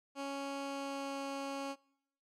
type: tone with pitch glide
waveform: 15% pulse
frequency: 277.2 to 275.6 Hz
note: C#4 to C#4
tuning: 0 to -10 cents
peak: -32 dBFS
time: 0.15-1.76 s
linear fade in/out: 50 ms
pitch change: -10 cents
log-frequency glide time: 0.64-1.18 s
effects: noise-tail reverb RT60 0.8 s tail -25 dB re dry + low-pass 8000 Hz 12 dB/octave